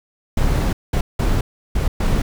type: noise bursts at uneven times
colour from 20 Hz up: brown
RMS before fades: -17 dBFS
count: 5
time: 0.37-0.73 / 0.93-1.01 / 1.19-1.41 / 1.75-1.88 / 2-2.22 s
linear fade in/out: 5 ms
effects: none